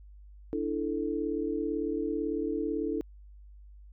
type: chord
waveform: sine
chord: D suspended second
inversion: none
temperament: equal with one note detuned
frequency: 293.7 / 331.7 / 440 Hz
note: D4 / E4 / A4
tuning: 0 / +11 / 0 cents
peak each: -33 dBFS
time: 0.53-3.01 s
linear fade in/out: 0 ms
effects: added 50 Hz sine -48 dBFS peak until 3.92 s